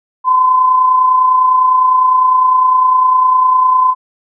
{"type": "tone with amplitude modulation", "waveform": "sine", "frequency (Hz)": 1021, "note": "C6", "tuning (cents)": -43, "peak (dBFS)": -5, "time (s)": [0.24, 3.95], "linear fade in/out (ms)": 50, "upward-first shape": "sine", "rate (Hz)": 29.9, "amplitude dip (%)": 40, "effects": []}